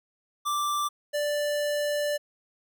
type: tone pair in turn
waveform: square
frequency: 1174.7 / 587.4 Hz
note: D6 / D5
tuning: 0 / 0 cents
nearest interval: octave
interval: 1200 cents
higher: first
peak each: -26 dBFS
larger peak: neither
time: 0.45-0.89 / 1.13-2.18 s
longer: second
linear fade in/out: 20 ms
effects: none